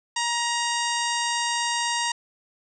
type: harmonic tone with a mistuned harmonic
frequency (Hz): 944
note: A#5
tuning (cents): +22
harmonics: 1 / 2 / 3 / 4 / 5 / 6 / 7 / 8 / 9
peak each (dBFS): -27 / -30 / -32 / -33 / -34 / -35 / -35 / -36 / -37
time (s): 0.16-2.12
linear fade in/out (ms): 5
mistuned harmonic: 4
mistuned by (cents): -22
effects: none